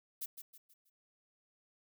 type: noise with echo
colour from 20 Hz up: violet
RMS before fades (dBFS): -40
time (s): 0.21-0.26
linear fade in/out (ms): 10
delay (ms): 160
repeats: 4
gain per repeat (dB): -8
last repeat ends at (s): 0.9
effects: none